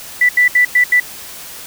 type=tone bursts at uneven times; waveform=sine; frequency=1975.5 Hz; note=B6; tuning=in tune; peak=-7 dBFS; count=5; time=0.21-0.29 / 0.37-0.48 / 0.55-0.65 / 0.75-0.84 / 0.92-1 s; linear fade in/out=5 ms; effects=white hiss -32 dBFS RMS until 1.66 s